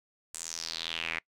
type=tone with band-pass filter sweep; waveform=sawtooth; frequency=82.41 Hz; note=E2; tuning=in tune; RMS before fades=-37 dBFS; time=0.34-1.19 s; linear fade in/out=5 ms; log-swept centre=8300 to 2100 Hz; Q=4.3; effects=noise-tail reverb RT60 0.1 s tail -25 dB re dry